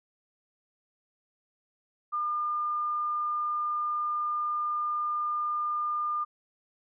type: tone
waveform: sine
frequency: 1206 Hz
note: D6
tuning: 46 cents sharp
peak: -27 dBFS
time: 2.12-6.25 s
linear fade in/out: 20 ms
effects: none